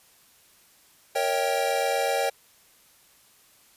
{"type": "chord", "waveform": "square", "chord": "A# diminished seventh", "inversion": "none", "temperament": "equal with one note detuned", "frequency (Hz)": [466.2, 554.4, 642.3, 784], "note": ["A#4", "C#5", "E5", "G5"], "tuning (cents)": [0, 0, -45, 0], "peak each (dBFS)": [-31, -28, -32, -28], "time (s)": [1.15, 2.3], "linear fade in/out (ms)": 10, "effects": ["white hiss -58 dBFS RMS until 3.76 s", "resampled to 32000 Hz"]}